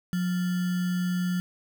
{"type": "tone with sample-and-hold", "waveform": "sine", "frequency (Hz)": 180, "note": "F#3", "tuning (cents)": -47, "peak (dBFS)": -24, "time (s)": [0.13, 1.4], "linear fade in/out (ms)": 0, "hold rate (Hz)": 1575, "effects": []}